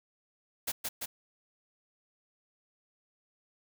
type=noise with echo; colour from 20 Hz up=white; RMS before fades=-33 dBFS; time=0.67-0.72 s; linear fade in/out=10 ms; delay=170 ms; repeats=2; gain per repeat=-2 dB; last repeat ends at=1.06 s; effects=none